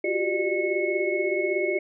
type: tone cluster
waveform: sine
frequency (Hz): 350.9 / 375.8 / 392.1 / 602 / 2191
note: F4 / F#4 / G4 / D5 / C#7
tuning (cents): +8 / +27 / 0 / +43 / -21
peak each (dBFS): -29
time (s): 0.04-1.79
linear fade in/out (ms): 5
effects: none